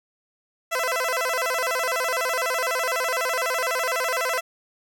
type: tone with vibrato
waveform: 15% pulse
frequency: 583 Hz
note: D5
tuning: 13 cents flat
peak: -16 dBFS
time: 0.71-4.41 s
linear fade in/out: 20 ms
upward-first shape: square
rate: 12 Hz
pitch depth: 230 cents each way
effects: none